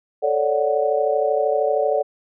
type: chord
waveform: sine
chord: D major seventh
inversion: second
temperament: equal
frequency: 440 / 554.4 / 587.3 / 740 Hz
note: A4 / C#5 / D5 / F#5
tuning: 0 / 0 / 0 / 0 cents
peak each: -22 / -23 / -21 / -24 dBFS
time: 0.22-2.03 s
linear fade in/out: 20 ms
effects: none